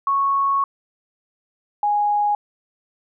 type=tone pair in turn; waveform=sine; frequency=1105 / 827.8 Hz; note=C#6 / G#5; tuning=-6 / -6 cents; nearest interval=perfect fourth; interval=500 cents; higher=first; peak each=-16 dBFS; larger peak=neither; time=0.07-0.64 / 1.83-2.35 s; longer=first; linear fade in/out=2 ms; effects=none